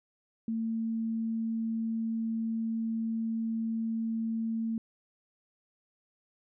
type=tone; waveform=sine; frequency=225.4 Hz; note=A3; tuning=42 cents sharp; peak=-29 dBFS; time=0.48-4.78 s; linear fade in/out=2 ms; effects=none